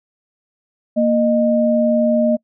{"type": "tone pair together", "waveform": "sine", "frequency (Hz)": [233.1, 614.8], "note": ["A#3", "D#5"], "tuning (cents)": [0, -21], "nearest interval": "octave + perfect fourth", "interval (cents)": 1679, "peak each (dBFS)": -15, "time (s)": [0.96, 2.37], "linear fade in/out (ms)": 20, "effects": ["noise-tail reverb RT60 0.1 s tail -25 dB re dry"]}